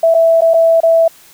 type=tone with dropouts; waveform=sine; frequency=659 Hz; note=E5; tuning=1 cent flat; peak=-6 dBFS; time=0.03-1.08 s; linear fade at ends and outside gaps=5 ms; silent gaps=0.142-0.147 / 0.409-0.418 / 0.537-0.541 / 0.804-0.832 s; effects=white hiss -43 dBFS RMS until 1.33 s